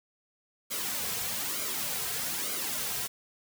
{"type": "noise with flanger", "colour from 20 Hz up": "white", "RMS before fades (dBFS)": -33, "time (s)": [0.7, 3.08], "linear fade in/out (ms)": 20, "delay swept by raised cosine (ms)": [1.1, 3.5], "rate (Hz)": 1.1, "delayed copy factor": -0.65, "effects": []}